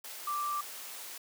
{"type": "tone in noise", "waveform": "sine", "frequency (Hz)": 1174.7, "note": "D6", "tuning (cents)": 0, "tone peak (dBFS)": -31, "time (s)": [0.27, 0.61], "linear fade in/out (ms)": 5, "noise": "white", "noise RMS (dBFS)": -44, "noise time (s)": [0.04, 1.18], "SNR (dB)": 10, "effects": ["high-pass 400 Hz 12 dB/octave"]}